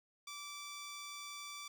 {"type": "tone", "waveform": "10% pulse", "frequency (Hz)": 1163, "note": "D6", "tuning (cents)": -17, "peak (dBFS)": -37, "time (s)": [0.27, 1.68], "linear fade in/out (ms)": 5, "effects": []}